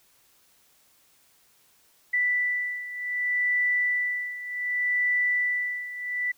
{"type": "beating tone pair", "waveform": "sine", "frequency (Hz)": [1975.5, 1976.16], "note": ["B6", "B6"], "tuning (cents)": [0, 1], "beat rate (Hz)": 0.66, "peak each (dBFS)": [-25, -29], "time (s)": [2.13, 6.32], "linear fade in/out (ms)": 10, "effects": ["white hiss -62 dBFS RMS until 6.37 s"]}